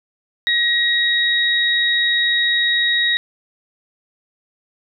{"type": "tone pair together", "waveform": "sine", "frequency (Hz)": [1898, 3792], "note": ["A#6", "A#7"], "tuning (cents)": [31, 29], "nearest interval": "octave", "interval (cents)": 1198, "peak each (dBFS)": -17, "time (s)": [0.47, 3.17], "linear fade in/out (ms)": 0, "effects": []}